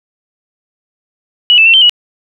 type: tone with pitch steps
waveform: sine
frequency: 2931 / 2639 / 2705 / 3115 / 2925 Hz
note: F#7 / E7 / E7 / G7 / F#7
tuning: -17 / +1 / +44 / -12 / -21 cents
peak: -3 dBFS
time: 1.5-1.895 s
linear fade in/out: 0 ms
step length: 79 ms
effects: none